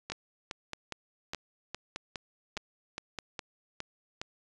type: two click trains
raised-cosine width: 0.2 ms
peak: -19 / -19 dBFS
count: 6 / 11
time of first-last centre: 0.12-3.187 / 0.1-4.215 s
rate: 1.63 / 2.43 Hz
effects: resampled to 22050 Hz